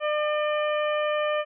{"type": "harmonic tone", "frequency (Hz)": 601, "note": "D5", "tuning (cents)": 40, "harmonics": [1, 2, 3, 4, 5], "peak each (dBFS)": [-24, -30, -34, -36, -38], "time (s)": [0, 1.45], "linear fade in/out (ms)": 50, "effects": []}